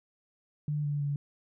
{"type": "tone with pitch steps", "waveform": "sine", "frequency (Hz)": [148.6, 145.5, 143.3], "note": ["D3", "D3", "D3"], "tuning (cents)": [21, -16, -42], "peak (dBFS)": -28, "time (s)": [0.68, 1.16], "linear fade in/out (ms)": 2, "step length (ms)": 160, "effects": []}